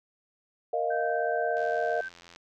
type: chord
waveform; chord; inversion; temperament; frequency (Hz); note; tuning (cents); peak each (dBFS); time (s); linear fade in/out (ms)
sine; Bb suspended fourth; none; just; 466.2 / 621.6 / 699.2; Bb4 / Eb5 / F5; 0 / -2 / +2; -31 / -30 / -29; 0.73-2.01; 5
type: tone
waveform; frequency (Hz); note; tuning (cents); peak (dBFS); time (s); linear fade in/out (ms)
sine; 1553; G6; -17; -34; 0.9-2.09; 10
type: click train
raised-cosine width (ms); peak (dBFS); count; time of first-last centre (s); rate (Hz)
0.2; -32; 69; 1.57-2.361; 86
effects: none